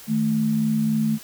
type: tone pair together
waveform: sine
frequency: 155.7 / 219.2 Hz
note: D#3 / A3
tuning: +2 / -6 cents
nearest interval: tritone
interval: 592 cents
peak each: -26 / -19 dBFS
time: 0.07-1.19 s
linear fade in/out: 50 ms
effects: white hiss -43 dBFS RMS until 1.23 s